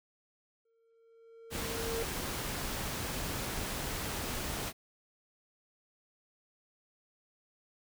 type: tone with exponential growth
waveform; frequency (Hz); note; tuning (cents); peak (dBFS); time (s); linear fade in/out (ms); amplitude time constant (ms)
triangle; 456.8; A#4; -35; -31; 0.65-2.03; 5; 300
type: noise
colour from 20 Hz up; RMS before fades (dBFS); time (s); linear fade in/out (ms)
pink; -37; 1.5-4.73; 50
effects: none